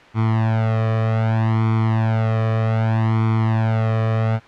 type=tone with flanger; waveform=sawtooth; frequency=111.5 Hz; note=A2; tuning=23 cents sharp; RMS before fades=-18 dBFS; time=0.14-4.4 s; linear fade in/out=50 ms; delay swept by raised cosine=0.89 to 1.67 ms; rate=0.64 Hz; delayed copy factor=+1; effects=white hiss -43 dBFS RMS until 4.47 s + low-pass 2000 Hz 12 dB/octave